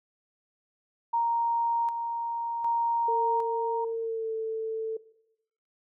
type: tone with tremolo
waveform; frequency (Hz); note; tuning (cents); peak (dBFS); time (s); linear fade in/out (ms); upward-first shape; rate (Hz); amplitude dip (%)
sine; 932.3; A#5; 0; -23; 1.13-3.85; 10; square; 0.66; 45
type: tone with pitch glide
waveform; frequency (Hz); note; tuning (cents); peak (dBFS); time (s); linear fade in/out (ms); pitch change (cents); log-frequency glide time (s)
sine; 455.1 to 443.9; A#4 to A4; -42 to +15; -28; 3.08-4.97; 5; -43; 3.99-4.33
effects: noise-tail reverb RT60 0.8 s tail -19 dB re dry